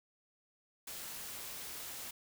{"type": "noise", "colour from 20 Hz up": "white", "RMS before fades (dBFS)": -45, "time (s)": [0.87, 2.11], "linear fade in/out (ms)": 5, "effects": []}